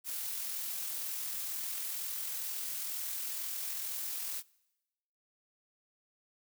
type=noise with amplitude modulation; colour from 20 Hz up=blue; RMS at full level=-37 dBFS; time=0.04-4.43 s; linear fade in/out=50 ms; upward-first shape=sine; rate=42.1 Hz; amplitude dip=25%; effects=noise-tail reverb RT60 1.0 s tail -24 dB re dry